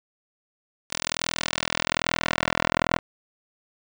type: tone with band-pass filter sweep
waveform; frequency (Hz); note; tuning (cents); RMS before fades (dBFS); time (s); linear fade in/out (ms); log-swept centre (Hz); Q
10% pulse; 41.2; E1; 0; -27; 0.9-2.99; 10; 6200 to 1300; 0.71
effects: none